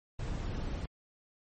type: noise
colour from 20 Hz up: brown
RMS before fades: -36 dBFS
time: 0.19-0.86 s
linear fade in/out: 5 ms
effects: MP3 32 kbps